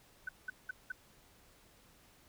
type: tone bursts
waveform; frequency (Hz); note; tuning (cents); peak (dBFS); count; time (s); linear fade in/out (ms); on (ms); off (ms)
sine; 1510; F#6; +35; -36; 4; 0.27-0.92; 5; 20; 190
effects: pink hiss -64 dBFS RMS until 2.28 s